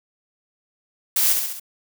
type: noise with echo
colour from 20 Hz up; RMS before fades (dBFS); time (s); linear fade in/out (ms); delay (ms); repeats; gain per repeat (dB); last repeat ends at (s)
blue; -19; 1.16-1.33; 5; 67; 4; -4; 1.598
effects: none